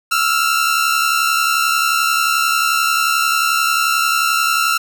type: tone pair together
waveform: sawtooth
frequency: 1318.5 / 1389.8 Hz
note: E6 / F6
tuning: 0 / -9 cents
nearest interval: minor second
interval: 91 cents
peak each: -13 dBFS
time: 0.11-4.78 s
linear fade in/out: 10 ms
effects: none